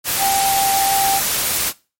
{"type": "tone in noise", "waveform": "sine", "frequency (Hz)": 784, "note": "G5", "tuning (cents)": 0, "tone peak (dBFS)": -15, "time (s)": [0.18, 1.21], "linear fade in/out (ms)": 50, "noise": "white", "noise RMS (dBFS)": -19, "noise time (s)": [0.04, 1.73], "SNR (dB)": 1, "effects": ["noise-tail reverb RT60 0.3 s tail -20 dB re dry", "MP3 64 kbps"]}